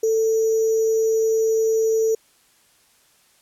sine tone with sample-and-hold, 444.3 Hz, A4, 17 cents sharp, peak -16 dBFS, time 0.03-2.15 s, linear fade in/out 5 ms, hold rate 6300 Hz, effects white hiss -58 dBFS RMS until 3.41 s + low-pass 12000 Hz 12 dB/octave

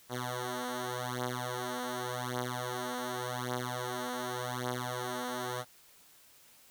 5% pulse beating tone pair, 123.9 / 124.77 Hz, B2 / B2, +6 / +18 cents, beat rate 0.87 Hz, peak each -26 dBFS, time 0.09-5.65 s, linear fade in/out 50 ms, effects white hiss -60 dBFS RMS until 6.7 s

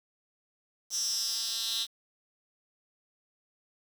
10% pulse tone with high-pass filter sweep, 225.6 Hz, A3, 44 cents sharp, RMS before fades -32 dBFS, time 0.9-1.87 s, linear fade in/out 50 ms, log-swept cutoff 5900 to 3900 Hz, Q 6.3, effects 8-bit

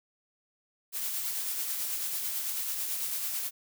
blue noise with tremolo, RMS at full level -32 dBFS, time 0.92-3.51 s, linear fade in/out 50 ms, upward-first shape sine, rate 9.1 Hz, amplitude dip 30%, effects none

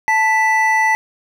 triangle tone pair together, 880 / 1975.5 Hz, A5 / B6, 0 / 0 cents, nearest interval octave + major second, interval 1400 cents, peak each -13 dBFS, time 0.08-0.95 s, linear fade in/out 0 ms, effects none

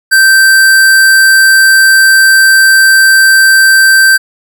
square tone, 1560 Hz, G6, 9 cents flat, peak -3 dBFS, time 0.11-4.18 s, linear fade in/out 20 ms, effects none

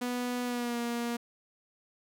sawtooth tone with pitch glide, 246 to 236.8 Hz, B3 to A#3, -7 to +27 cents, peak -27 dBFS, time 0.01-1.17 s, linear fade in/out 10 ms, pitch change -66 cents, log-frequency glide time 0.44-0.78 s, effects none

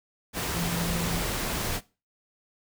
sine tone in noise, 170.4 Hz, F3, 42 cents flat, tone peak -30 dBFS, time 0.54-1.23 s, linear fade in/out 50 ms, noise pink, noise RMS -30 dBFS, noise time 0.33-1.81 s, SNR -3 dB, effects noise-tail reverb RT60 0.3 s tail -20 dB re dry

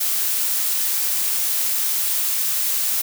blue noise, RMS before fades -21 dBFS, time 0-3.02 s, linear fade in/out 10 ms, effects none

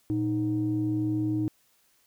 sine tone pair together, 116.54 / 311.1 Hz, A#2 / D#4, 0 / 0 cents, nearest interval octave + perfect fourth, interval 1700 cents, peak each -29 / -25 dBFS, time 0.1-1.48 s, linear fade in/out 0 ms, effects tanh soft clip ceiling -18 dBFS + white hiss -66 dBFS RMS until 2.06 s

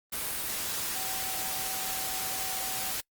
sine tone in noise, 761 Hz, F#5, 48 cents sharp, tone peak -41 dBFS, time 0.95-2.92 s, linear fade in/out 10 ms, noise white, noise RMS -33 dBFS, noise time 0.12-3.01 s, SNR -11 dB, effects noise-tail reverb RT60 0.1 s tail -24 dB re dry + Opus 32 kbps

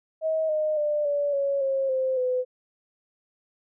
sine tone with pitch steps, 636 / 615.4 / 595.5 / 576.2 / 557.5 / 539.5 / 522 / 505.1 Hz, D#5 / D#5 / D5 / D5 / C#5 / C#5 / C5 / B4, +38 / -19 / +24 / -33 / +10 / -47 / -4 / +39 cents, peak -22 dBFS, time 0.21-2.45 s, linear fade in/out 50 ms, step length 280 ms, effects none

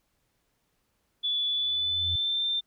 sine tone with pitch glide, 3448 to 3578 Hz, A7 to A7, -36 to +28 cents, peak -25 dBFS, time 1.23-2.61 s, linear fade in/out 20 ms, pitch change +64 cents, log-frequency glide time 1.49-2.45 s
sine tone with exponential growth, 86.8 Hz, F2, 10 cents flat, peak -29 dBFS, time 1.51-2.16 s, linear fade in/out 5 ms, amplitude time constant 140 ms
effects pink hiss -74 dBFS RMS until 2.66 s

